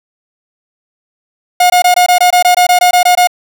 45% pulse tone bursts, 718 Hz, F5, 48 cents sharp, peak -5 dBFS, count 14, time 1.6-3.273 s, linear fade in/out 5 ms, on 100 ms, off 21 ms, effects none

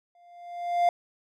triangle tone with exponential growth, 698.5 Hz, F5, in tune, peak -15 dBFS, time 0.15-0.89 s, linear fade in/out 2 ms, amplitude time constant 160 ms, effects none

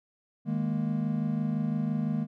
triangle chord, D# suspended fourth, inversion none, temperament just, 155.56 / 207.4 / 233.3 Hz, D#3 / G#3 / A#3, 0 / -2 / +2 cents, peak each -29 dBFS, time 0.45-2.27 s, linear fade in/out 50 ms, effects none

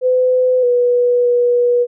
sine tone with pitch steps, 507 / 488.4 / 485.3 Hz, B4 / B4 / B4, +45 / -19 / -30 cents, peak -10 dBFS, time 0.01-1.87 s, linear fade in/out 50 ms, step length 620 ms, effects none

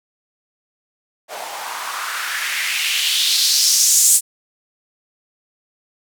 blue noise with band-pass filter sweep, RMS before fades -18 dBFS, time 1.28-4.21 s, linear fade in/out 50 ms, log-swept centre 630 to 8400 Hz, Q 2.8, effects none

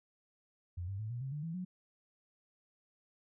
sine tone with pitch steps, 88.2 / 97.86 / 108.59 / 120.48 / 133.69 / 148.33 / 164.59 / 182.62 Hz, F2 / G2 / A2 / B2 / C3 / D3 / E3 / F#3, +18 / -2 / -22 / -42 / +38 / +18 / -2 / -22 cents, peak -37 dBFS, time 0.77-1.65 s, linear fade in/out 10 ms, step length 110 ms, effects none

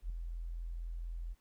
sine tone with ADSR envelope, 42.11 Hz, E1, 38 cents sharp, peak -33 dBFS, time 0.02-1.35 s, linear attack 77 ms, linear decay 4 ms, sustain -5 dB, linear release 33 ms, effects pink hiss -75 dBFS RMS until 1.4 s

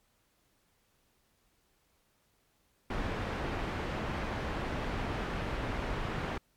pink low-pass noise, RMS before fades -35 dBFS, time 2.9-6.38 s, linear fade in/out 5 ms, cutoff 2200 Hz, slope 12 dB/octave, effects pink hiss -72 dBFS RMS until 6.56 s + MP3 96 kbps

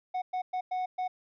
triangle tone bursts at uneven times, 737 Hz, F#5, 7 cents flat, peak -27 dBFS, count 5, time 0.14-0.22 / 0.33-0.42 / 0.53-0.61 / 0.71-0.86 / 0.98-1.08 s, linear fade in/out 10 ms, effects resampled to 11025 Hz

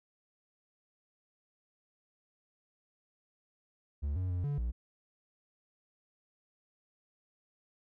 triangle tone with pitch steps, 72.1 / 92.1 / 89.4 / 143.7 / 59.1 Hz, D2 / F#2 / F2 / D3 / A#1, -31 / -7 / +41 / -37 / +24 cents, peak -29 dBFS, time 4.02-4.72 s, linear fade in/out 20 ms, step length 140 ms, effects none

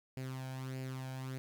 sawtooth tone with flanger, 130.81 Hz, C3, in tune, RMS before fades -42 dBFS, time 0.17-1.38 s, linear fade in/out 0 ms, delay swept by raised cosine 0.41 to 1.29 ms, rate 1.6 Hz, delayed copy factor +0.6, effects none

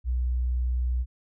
sine tone, 61.74 Hz, B1, in tune, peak -23 dBFS, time 0.04-1.06 s, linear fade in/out 50 ms, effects none

